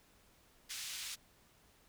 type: band-pass noise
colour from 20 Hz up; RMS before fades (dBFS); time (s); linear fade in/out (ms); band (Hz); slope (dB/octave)
white; -44; 0.69-1.16; 20; 2200 to 6700; 12
effects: pink hiss -67 dBFS RMS until 1.88 s